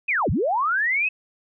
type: linear two-way sweep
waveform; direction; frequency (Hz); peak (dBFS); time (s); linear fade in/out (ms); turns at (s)
sine; down then up; 2613 to 59.9 to 2613; -19; 0.08-1.09; 10; 0.3
effects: none